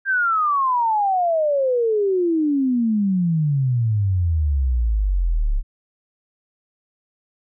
sine exponential sweep, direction down, 1606 to 33.07 Hz, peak -16 dBFS, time 0.05-5.63 s, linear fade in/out 50 ms, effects none

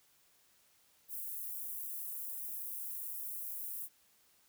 white high-pass noise, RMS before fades -42 dBFS, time 1.08-3.89 s, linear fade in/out 50 ms, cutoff 11000 Hz, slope 24 dB/octave, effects white hiss -69 dBFS RMS until 4.48 s

